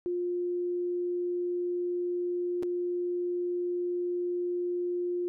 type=tone with dropouts; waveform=sine; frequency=353.5 Hz; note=F4; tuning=21 cents sharp; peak=-28 dBFS; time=0.06-5.28 s; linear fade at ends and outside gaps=0 ms; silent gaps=2.626-2.632 s; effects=none